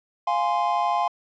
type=chord; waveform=triangle; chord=F minor; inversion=none; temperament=equal with one note detuned; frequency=698.5 / 830.6 / 1040.5 Hz; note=F5 / Ab5 / C6; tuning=0 / 0 / -10 cents; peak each=-23 dBFS; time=0.27-1.08 s; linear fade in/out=5 ms; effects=resampled to 16000 Hz